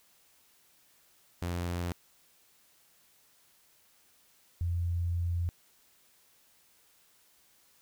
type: tone pair in turn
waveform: sawtooth / sine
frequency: 87.31 / 86.26 Hz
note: F2 / F2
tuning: 0 / -21 cents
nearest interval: unison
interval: 21 cents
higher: first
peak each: -28 dBFS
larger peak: neither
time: 1.42-1.92 / 4.61-5.49 s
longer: second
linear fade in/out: 0 ms
effects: white hiss -65 dBFS RMS until 7.81 s